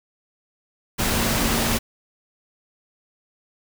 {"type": "tone in noise", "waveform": "sine", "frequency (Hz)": 230, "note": "A#3", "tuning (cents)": -23, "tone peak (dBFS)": -28, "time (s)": [0.98, 1.79], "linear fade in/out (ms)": 20, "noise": "pink", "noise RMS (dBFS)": -22, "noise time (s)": [0.98, 1.79], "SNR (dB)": -9, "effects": []}